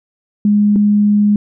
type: tone pair in turn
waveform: sine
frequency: 207.1 / 207.1 Hz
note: G#3 / G#3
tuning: -5 / -5 cents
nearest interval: unison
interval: 0 cents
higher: neither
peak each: -8 dBFS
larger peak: neither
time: 0.45-0.76 / 0.76-1.36 s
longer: second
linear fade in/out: 2 ms
effects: none